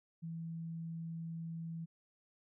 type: tone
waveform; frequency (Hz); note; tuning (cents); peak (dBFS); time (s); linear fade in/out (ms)
sine; 164.8; E3; 0; -40; 0.22-1.86; 20
effects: none